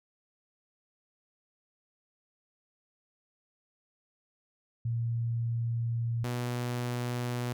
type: tone pair in turn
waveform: sine / sawtooth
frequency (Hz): 116.54 / 122.14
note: A#2 / B2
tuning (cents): 0 / -19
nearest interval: minor second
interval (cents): 81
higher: second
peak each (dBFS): -28 / -27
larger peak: second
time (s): 4.85-6.24 / 6.24-7.53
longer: first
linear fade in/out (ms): 5
effects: none